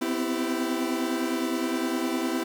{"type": "chord", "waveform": "40% pulse", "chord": "C major seventh", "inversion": "third", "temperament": "equal with one note detuned", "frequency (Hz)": [251.8, 261.6, 329.6, 392], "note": ["B3", "C4", "E4", "G4"], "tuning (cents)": [34, 0, 0, 0], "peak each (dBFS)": [-30, -32, -28, -34], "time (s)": [0.01, 2.44], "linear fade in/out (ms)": 10, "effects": ["9-bit"]}